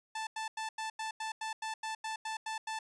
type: tone bursts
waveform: sawtooth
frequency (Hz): 880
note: A5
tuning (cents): 0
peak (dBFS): -32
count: 13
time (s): 0.15-2.79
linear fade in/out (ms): 5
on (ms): 120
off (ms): 90
effects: resampled to 22050 Hz